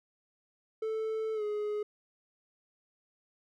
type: tone with pitch glide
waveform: triangle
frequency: 440 to 419.2 Hz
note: A4 to G#4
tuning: 0 to +16 cents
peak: -29 dBFS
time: 0.82-1.83 s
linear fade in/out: 5 ms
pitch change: -84 cents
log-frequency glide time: 1.34-1.43 s
effects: none